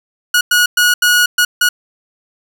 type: tone bursts at uneven times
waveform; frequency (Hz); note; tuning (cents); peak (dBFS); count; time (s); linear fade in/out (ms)
sawtooth; 1454; F#6; -31; -5; 6; 0.34-0.41 / 0.51-0.66 / 0.77-0.94 / 1.02-1.26 / 1.38-1.45 / 1.61-1.69; 5
effects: none